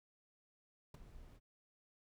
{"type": "noise with ADSR envelope", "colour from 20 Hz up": "brown", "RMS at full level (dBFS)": -42, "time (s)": [0.94, 1.4], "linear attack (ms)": 4, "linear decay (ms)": 13, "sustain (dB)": -14, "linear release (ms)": 44, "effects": []}